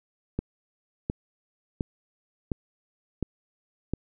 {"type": "click train", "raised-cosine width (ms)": 3, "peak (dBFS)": -14, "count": 6, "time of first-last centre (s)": [0.39, 3.936], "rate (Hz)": 1.41, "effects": []}